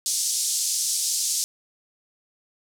pink band-pass noise, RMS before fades -25 dBFS, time 0.06-1.44 s, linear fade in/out 0 ms, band 5100 to 10000 Hz, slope 24 dB/octave, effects none

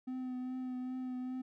triangle tone with vibrato, 254.5 Hz, C4, 48 cents flat, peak -35 dBFS, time 0.07-1.42 s, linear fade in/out 10 ms, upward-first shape triangle, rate 2.5 Hz, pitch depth 22 cents each way, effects none

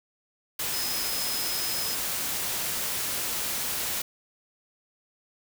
sine tone in noise, 5100 Hz, D#8, 42 cents sharp, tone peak -33 dBFS, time 0.73-1.95 s, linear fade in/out 5 ms, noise white, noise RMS -30 dBFS, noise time 0.59-4.02 s, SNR -6 dB, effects none

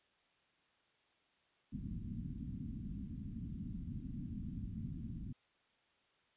white low-pass noise, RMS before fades -44 dBFS, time 1.72-5.33 s, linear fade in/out 10 ms, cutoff 250 Hz, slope 48 dB/octave, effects white hiss -74 dBFS RMS until 6.36 s + resampled to 8000 Hz

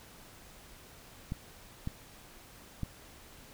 clicks, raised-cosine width 5 ms, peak -22 dBFS, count 3, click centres 1.321 / 1.874 / 2.833 s, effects pink hiss -54 dBFS RMS until 3.53 s

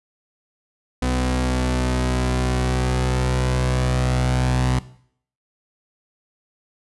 sawtooth tone pair together, 63.1 / 126.3 Hz, B1 / B2, +38 / +39 cents, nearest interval octave, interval 1201 cents, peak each -17 dBFS, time 1.02-4.79 s, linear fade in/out 5 ms, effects noise-tail reverb RT60 0.6 s tail -17 dB re dry + resampled to 24000 Hz

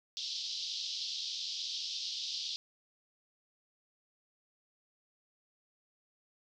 white band-pass noise, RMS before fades -39 dBFS, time 0.17-2.56 s, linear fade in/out 0 ms, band 3200 to 5300 Hz, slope 48 dB/octave, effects none

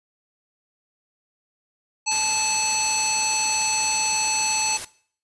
harmonic tone, 870 Hz, A5, 20 cents flat, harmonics 1 / 3 / 5 / 7 / 9, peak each -27 / -27 / -27 / -27 / -27 dBFS, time 2.06-4.78 s, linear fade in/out 20 ms
white noise, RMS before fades -32 dBFS, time 2.11-4.85 s, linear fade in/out 5 ms
effects noise-tail reverb RT60 0.5 s tail -19 dB re dry + resampled to 24000 Hz

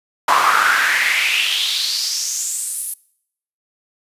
brown noise with high-pass filter sweep, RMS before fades -18 dBFS, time 0.28-2.94 s, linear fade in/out 5 ms, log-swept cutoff 1000 to 11000 Hz, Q 4.8, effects noise-tail reverb RT60 0.7 s tail -23 dB re dry + resampled to 32000 Hz

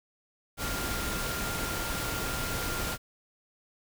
sine tone in noise, 1396.9 Hz, F6, in tune, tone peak -38 dBFS, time 0.57-2.98 s, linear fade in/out 50 ms, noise pink, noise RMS -33 dBFS, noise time 0.57-2.98 s, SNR -8 dB, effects none

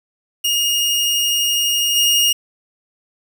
sawtooth tone with level steps, 2852 Hz, F7, 36 cents sharp, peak -12 / -9 dBFS, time 0.44-2.33 s, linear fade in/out 10 ms, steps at 1.95 s, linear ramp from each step 20 ms, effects 8-bit

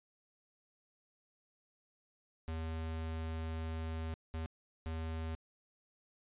square tone bursts at uneven times, 80.6 Hz, E2, 38 cents flat, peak -38 dBFS, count 3, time 2.48-4.14 / 4.34-4.46 / 4.86-5.35 s, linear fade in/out 0 ms, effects resampled to 8000 Hz

